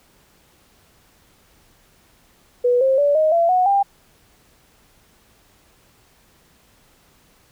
sine tone with pitch steps, 490 / 531.3 / 576 / 624.5 / 677.1 / 734.2 / 796 Hz, B4 / C5 / D5 / D#5 / E5 / F#5 / G5, -14 / +26 / -34 / +6 / +46 / -14 / +26 cents, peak -13 dBFS, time 2.64-3.83 s, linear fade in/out 10 ms, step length 170 ms, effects pink hiss -56 dBFS RMS until 7.51 s

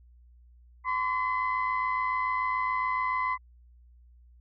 sine tone cluster, 1024 / 1131 / 2032 Hz, C6 / C#6 / B6, -38 / +34 / +49 cents, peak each -27 / -33 / -32 dBFS, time 0.84-3.38 s, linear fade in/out 50 ms, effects tanh soft clip ceiling -18 dBFS + added 60 Hz sine -53 dBFS peak until 4.4 s

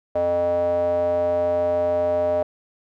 square tone with band-pass filter, 87.31 Hz, F2, in tune, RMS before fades -21 dBFS, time 0.15-2.43 s, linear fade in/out 5 ms, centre 620 Hz, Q 7.9, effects none

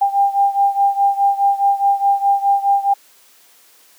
sine beating tone pair, 796 / 800.8 Hz, G5 / G5, +26 / +37 cents, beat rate 4.8 Hz, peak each -14 / -17 dBFS, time 0.01-2.94 s, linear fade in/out 10 ms, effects white hiss -50 dBFS RMS until 3.98 s + high-pass 300 Hz 12 dB/octave

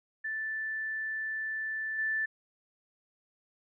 sine tone with level steps, 1760 Hz, A6, in tune, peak -32 / -28 dBFS, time 0.24-2.26 s, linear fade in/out 10 ms, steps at 1.98 s, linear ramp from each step 10 ms, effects none

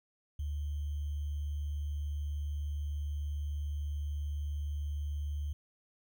sine tone with sample-and-hold, 73.42 Hz, D2, in tune, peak -33 dBFS, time 0.39-5.53 s, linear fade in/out 5 ms, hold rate 3150 Hz, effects none

